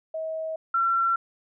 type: tone pair in turn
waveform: sine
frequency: 639 / 1357.6 Hz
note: D#5 / F6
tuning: +46 / -49 cents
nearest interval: octave + minor second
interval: 1305 cents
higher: second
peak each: -28 / -20 dBFS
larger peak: second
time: 0.14-0.56 / 0.74-1.16 s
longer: neither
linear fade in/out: 5 ms
effects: none